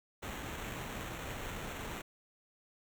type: noise with sample-and-hold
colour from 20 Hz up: pink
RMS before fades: -42 dBFS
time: 0.22-2.02 s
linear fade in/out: 10 ms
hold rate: 4900 Hz
effects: none